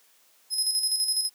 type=tone with tremolo; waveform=25% pulse; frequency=5100 Hz; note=D#8; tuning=42 cents sharp; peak=-17 dBFS; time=0.5-1.3 s; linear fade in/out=50 ms; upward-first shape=square; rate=12 Hz; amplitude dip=50%; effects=white hiss -61 dBFS RMS until 1.34 s + high-pass 300 Hz 12 dB/octave